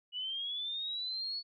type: linear sweep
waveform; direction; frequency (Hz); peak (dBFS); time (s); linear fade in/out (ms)
sine; up; 2921 to 4438; -35; 0.12-1.43; 50
effects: none